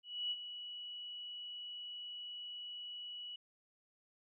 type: tone with ADSR envelope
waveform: sine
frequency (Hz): 2937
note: F#7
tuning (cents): -13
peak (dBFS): -34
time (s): 0.03-3.36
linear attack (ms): 280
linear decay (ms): 42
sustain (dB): -10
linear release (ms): 5
effects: none